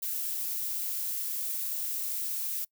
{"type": "noise", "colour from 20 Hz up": "violet", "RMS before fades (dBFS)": -33, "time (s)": [0.02, 2.65], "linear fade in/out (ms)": 10, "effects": ["noise-tail reverb RT60 0.1 s tail -24 dB re dry"]}